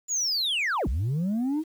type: linear two-way sweep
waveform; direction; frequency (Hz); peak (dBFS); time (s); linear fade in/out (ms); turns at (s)
sine; down then up; 7040 to 51.1 to 324.8; -21; 0.08-1.64; 50; 0.88
effects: tanh soft clip ceiling -23 dBFS + 9-bit